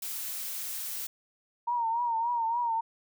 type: noise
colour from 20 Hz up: blue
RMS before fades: -36 dBFS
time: 0.02-1.07 s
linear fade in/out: 5 ms
type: tone with vibrato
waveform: sine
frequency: 932.3 Hz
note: A#5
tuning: in tune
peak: -26 dBFS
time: 1.67-2.81 s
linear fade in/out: 10 ms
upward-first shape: triangle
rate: 3.5 Hz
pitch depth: 82 cents each way
effects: none